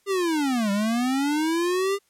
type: linear two-way sweep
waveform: square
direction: down then up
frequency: 404.5 to 196 to 404.5 Hz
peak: -22 dBFS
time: 0.06-1.99 s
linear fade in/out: 50 ms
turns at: 0.71 s
effects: white hiss -66 dBFS RMS until 2.09 s + low-pass 12000 Hz 12 dB/octave